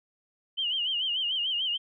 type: tone with vibrato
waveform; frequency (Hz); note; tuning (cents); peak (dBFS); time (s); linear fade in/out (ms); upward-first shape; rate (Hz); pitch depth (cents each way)
sine; 3000; F#7; +23; -26; 0.57-1.78; 20; sine; 6.8; 110
effects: none